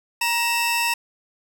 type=tone pair together; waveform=sawtooth; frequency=942.2 / 2655 Hz; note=A#5 / E7; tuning=+18 / +12 cents; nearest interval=octave + tritone; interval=1794 cents; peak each=-19 dBFS; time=0.21-0.94 s; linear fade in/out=5 ms; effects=none